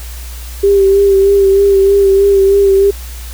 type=tone with vibrato; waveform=sine; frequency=394.3 Hz; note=G4; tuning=10 cents sharp; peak=-5 dBFS; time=0.63-2.91 s; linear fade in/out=10 ms; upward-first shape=sine; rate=3.2 Hz; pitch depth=28 cents each way; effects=added 60 Hz sine -24 dBFS peak until 3.33 s + white hiss -33 dBFS RMS until 3.33 s